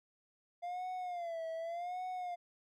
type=tone with vibrato; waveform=triangle; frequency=693 Hz; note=F5; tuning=14 cents flat; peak=-36 dBFS; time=0.62-2.36 s; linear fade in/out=20 ms; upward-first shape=sine; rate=0.86 Hz; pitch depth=110 cents each way; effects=none